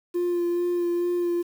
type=tone with vibrato; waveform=triangle; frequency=349.2 Hz; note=F4; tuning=in tune; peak=-19 dBFS; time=0.14-1.43 s; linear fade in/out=20 ms; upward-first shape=sine; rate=2.3 Hz; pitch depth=16 cents each way; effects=tanh soft clip ceiling -17 dBFS + 8-bit